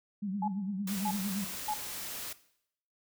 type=tone with vibrato; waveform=sine; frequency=196 Hz; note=G3; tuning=in tune; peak=-32 dBFS; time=0.22-1.45 s; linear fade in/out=10 ms; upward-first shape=sine; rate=8.8 Hz; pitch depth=110 cents each way
type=tone bursts; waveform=sine; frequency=848 Hz; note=G#5; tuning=36 cents sharp; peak=-30 dBFS; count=3; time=0.42-1.74 s; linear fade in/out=5 ms; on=60 ms; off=570 ms
type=noise; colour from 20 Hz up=white; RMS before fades=-40 dBFS; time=0.87-2.33 s; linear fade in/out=5 ms
effects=noise-tail reverb RT60 0.7 s tail -17 dB re dry